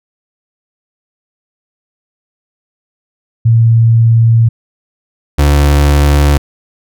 sine / 35% pulse tone pair in turn, 114.7 / 72.1 Hz, A#2 / D2, -28 / -31 cents, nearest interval minor sixth, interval 803 cents, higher first, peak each -4 dBFS, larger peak neither, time 3.45-4.49 / 5.38-6.38 s, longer first, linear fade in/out 10 ms, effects none

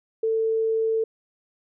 sine tone, 445.9 Hz, A4, 23 cents sharp, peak -20 dBFS, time 0.23-1.04 s, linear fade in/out 5 ms, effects none

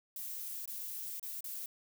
violet noise with dropouts, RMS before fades -42 dBFS, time 0.16-1.66 s, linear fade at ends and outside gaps 2 ms, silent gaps 0.657-0.676 / 1.197-1.228 / 1.407-1.442 s, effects none

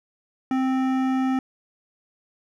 sine tone with hard clipping, 261.6 Hz, C4, in tune, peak -22 dBFS, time 0.51-1.39 s, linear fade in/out 2 ms, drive 14 dB, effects none

